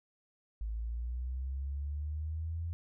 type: linear sweep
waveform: sine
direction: up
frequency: 53 to 85 Hz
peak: -34 dBFS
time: 0.61-2.73 s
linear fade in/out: 0 ms
effects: none